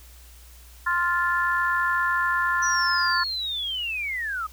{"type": "chord", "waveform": "sine", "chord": "F major", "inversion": "second", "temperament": "just", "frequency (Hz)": [1047.7, 1396.9, 1746.1], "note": ["C6", "F6", "A6"], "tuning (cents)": [2, 0, -14], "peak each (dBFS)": -25, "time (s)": [0.86, 3.24], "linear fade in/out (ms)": 10}
{"type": "click train", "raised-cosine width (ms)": 0.3, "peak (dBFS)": -31, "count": 135, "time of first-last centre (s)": [0.91, 3.114], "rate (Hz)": 60.8}
{"type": "linear sweep", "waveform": "sine", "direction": "down", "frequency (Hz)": [5930, 1224], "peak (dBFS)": -26, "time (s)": [2.62, 4.47], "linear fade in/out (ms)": 10}
{"effects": ["added 60 Hz sine -46 dBFS peak until 4.52 s", "white hiss -52 dBFS RMS until 4.52 s"]}